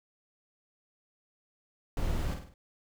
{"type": "noise with echo", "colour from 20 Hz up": "brown", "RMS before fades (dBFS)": -32, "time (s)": [1.97, 2.34], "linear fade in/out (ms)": 2, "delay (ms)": 50, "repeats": 4, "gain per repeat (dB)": -6, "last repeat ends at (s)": 2.54, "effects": []}